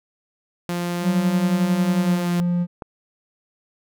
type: tone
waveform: sawtooth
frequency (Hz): 174.61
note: F3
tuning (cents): 0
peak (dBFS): -19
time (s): 0.69-2.4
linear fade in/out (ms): 0
type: tone with pitch glide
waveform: triangle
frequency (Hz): 185.7 to 175.38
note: F#3 to F3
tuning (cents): +7 to +8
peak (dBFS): -16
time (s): 1.01-2.67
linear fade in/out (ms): 50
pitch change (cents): -99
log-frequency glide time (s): 1.98-2.28
type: click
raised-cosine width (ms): 1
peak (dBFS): -18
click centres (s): 2.822
effects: none